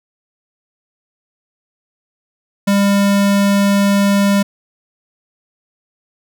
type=tone; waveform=square; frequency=200 Hz; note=G3; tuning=35 cents sharp; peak=-11 dBFS; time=2.67-4.43 s; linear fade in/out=10 ms; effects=none